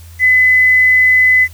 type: tone with quantisation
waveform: sine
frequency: 2015 Hz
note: B6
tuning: 34 cents sharp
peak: -6 dBFS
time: 0.19-1.48 s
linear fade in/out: 50 ms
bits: 6
effects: added 84 Hz sine -33 dBFS peak until 1.53 s + white hiss -44 dBFS RMS until 1.53 s